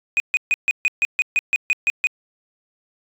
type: tone bursts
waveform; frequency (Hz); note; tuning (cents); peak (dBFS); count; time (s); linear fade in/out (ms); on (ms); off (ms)
sine; 2489; D#7; 0; -12; 12; 0.17-2.07; 0; 30; 140
effects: tanh soft clip ceiling -13 dBFS